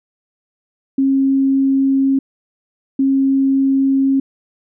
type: tone pair in turn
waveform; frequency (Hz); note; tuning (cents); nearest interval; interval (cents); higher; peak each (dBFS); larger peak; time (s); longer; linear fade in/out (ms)
sine; 270.4 / 270.4; C#4 / C#4; -43 / -43; unison; 0; neither; -11; neither; 0.98-2.19 / 2.99-4.2; neither; 5
effects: none